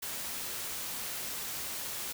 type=noise; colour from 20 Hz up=white; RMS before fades=-38 dBFS; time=0.02-2.13 s; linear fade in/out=10 ms; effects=none